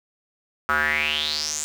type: tone with band-pass filter sweep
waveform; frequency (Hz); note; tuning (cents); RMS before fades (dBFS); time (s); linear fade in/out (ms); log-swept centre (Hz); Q
square; 75.8; D#2; -45; -24; 0.69-1.64; 0; 1300 to 7600; 6.9
effects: 7-bit